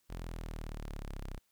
sawtooth linear sweep, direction down, 43.34 to 31.89 Hz, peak -36 dBFS, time 0.09-1.39 s, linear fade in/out 20 ms, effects white hiss -75 dBFS RMS until 1.51 s

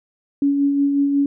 sine tone with tremolo, 281.7 Hz, C#4, 28 cents sharp, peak -13 dBFS, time 0.42-1.26 s, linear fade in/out 2 ms, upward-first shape sine, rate 5.5 Hz, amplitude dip 35%, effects none

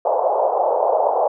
pink band-pass noise, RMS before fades -18 dBFS, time 0.05-1.28 s, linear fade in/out 5 ms, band 490 to 890 Hz, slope 48 dB/octave, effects none

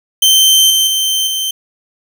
sawtooth tone with level steps, 3109 Hz, G7, 15 cents flat, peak -3 / -6 / -9 / -12 dBFS, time 0.22-1.51 s, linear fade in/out 5 ms, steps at 0.7 / 0.87 / 1.27 s, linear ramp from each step 2 ms, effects 7-bit

